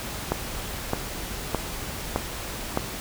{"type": "click train", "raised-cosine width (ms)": 1, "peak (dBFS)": -8, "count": 5, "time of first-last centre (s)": [0.32, 2.774], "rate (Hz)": 1.63, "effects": ["added 50 Hz sine -41 dBFS peak until 3 s", "pink hiss -34 dBFS RMS until 3 s"]}